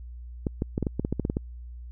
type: clicks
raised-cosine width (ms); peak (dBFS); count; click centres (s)
3; -13; 12; 0.468 / 0.621 / 0.779 / 0.827 / 0.868 / 0.996 / 1.049 / 1.126 / 1.197 / 1.251 / 1.299 / 1.369
effects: added 60 Hz sine -38 dBFS peak until 1.91 s